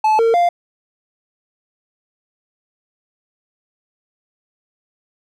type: tone with pitch steps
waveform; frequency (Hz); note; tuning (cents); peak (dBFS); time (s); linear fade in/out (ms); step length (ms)
triangle; 865 / 456.9 / 697; A5 / A#4 / F5; -30 / -35 / -4; -9; 0.04-0.49; 5; 150
effects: none